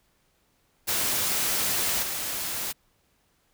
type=noise with level steps; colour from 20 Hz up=white; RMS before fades=-26 / -31 dBFS; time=0.87-2.73 s; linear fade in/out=20 ms; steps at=2.02 s; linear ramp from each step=10 ms; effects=pink hiss -68 dBFS RMS until 3.53 s

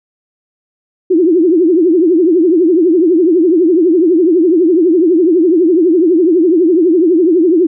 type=tone with vibrato; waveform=sine; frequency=342.1 Hz; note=F4; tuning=36 cents flat; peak=-6 dBFS; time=1.1-7.67 s; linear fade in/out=10 ms; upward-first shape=triangle; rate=12 Hz; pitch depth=210 cents each way; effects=none

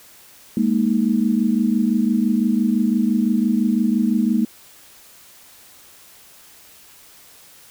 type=chord; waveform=sine; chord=Ab suspended second; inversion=none; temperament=just; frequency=207.7 / 233.6 / 311.5 Hz; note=Ab3 / Bb3 / Eb4; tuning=0 / +4 / +2 cents; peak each=-19 / -18 / -24 dBFS; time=0.57-4.45 s; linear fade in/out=2 ms; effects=white hiss -47 dBFS RMS until 7.7 s

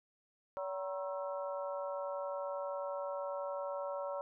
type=harmonic tone with a mistuned harmonic; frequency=189.6 Hz; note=F#3; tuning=43 cents sharp; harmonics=3 / 4 / 5 / 6 / 7; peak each=-38 / -49 / -45 / -48 / -48 dBFS; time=0.57-4.21 s; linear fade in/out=0 ms; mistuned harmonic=6; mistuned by=-90 cents; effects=none

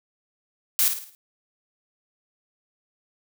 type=noise with echo; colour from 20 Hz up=blue; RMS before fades=-20 dBFS; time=0.79-0.88 s; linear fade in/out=0 ms; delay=54 ms; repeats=5; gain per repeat=-7 dB; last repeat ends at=1.15 s; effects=none

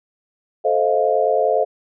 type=chord; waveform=sine; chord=F dominant seventh; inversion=first; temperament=just; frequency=436.5 / 523.8 / 628.6 / 698.5 Hz; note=A4 / C5 / Eb5 / F5; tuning=-14 / +2 / +18 / 0 cents; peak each=-20 dBFS; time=0.64-1.65 s; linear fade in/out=20 ms; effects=none

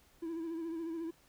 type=tone with vibrato; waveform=triangle; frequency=329.6 Hz; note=E4; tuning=in tune; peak=-34 dBFS; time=0.22-1.11 s; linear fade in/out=10 ms; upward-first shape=sine; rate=14 Hz; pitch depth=51 cents each way; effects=tanh soft clip ceiling -30 dBFS + pink hiss -66 dBFS RMS until 1.28 s

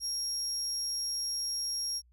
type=tone; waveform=35% pulse; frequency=5588 Hz; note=F8; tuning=in tune; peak=-29 dBFS; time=0-2.02 s; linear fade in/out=50 ms; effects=added 60 Hz sine -60 dBFS peak until 2.12 s

